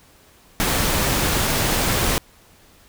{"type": "noise", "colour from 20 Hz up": "pink", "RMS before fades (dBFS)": -20, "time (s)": [0.6, 2.18], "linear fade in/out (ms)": 0, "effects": ["pink hiss -52 dBFS RMS until 2.88 s"]}